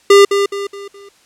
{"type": "tone with echo", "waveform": "square", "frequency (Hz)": 400.3, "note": "G4", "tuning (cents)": 36, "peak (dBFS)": -4, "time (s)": [0.1, 0.25], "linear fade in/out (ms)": 5, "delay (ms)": 210, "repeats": 4, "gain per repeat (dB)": -8, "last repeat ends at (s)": 1.09, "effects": ["white hiss -51 dBFS RMS until 1.25 s", "low-pass 8000 Hz 12 dB/octave"]}